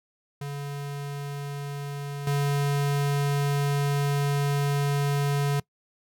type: tone with level steps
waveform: square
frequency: 142.3 Hz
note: C#3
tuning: 46 cents sharp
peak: -32 / -23 dBFS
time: 0.41-5.6 s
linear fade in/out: 5 ms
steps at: 2.27 s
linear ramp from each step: 2 ms
effects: noise-tail reverb RT60 0.1 s tail -22 dB re dry